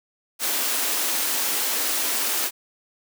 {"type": "high-pass noise", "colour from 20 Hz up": "white", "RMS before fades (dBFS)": -24, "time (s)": [0.39, 2.51], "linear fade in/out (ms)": 50, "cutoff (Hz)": 230, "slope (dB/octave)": 96, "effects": []}